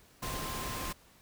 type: tone in noise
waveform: sine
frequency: 1046.5 Hz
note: C6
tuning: in tune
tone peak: -42 dBFS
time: 0.22-0.93 s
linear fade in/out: 10 ms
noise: pink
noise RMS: -38 dBFS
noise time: 0.22-0.93 s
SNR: -7 dB
effects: pink hiss -61 dBFS RMS until 1.21 s